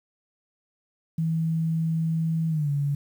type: tone with pitch glide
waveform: sine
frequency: 162.3 to 142.93 Hz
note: E3 to D3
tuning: -27 to -47 cents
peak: -22 dBFS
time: 1.18-2.95 s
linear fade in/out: 5 ms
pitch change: -220 cents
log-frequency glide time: 2.49-2.7 s
effects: 9-bit